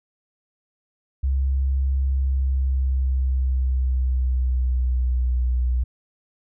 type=tone with pitch glide; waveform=sine; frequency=67 to 61.8 Hz; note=C2 to B1; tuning=+42 to +2 cents; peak=-18 dBFS; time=1.23-5.84 s; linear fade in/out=10 ms; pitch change=-140 cents; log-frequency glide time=2.05-5.4 s; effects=none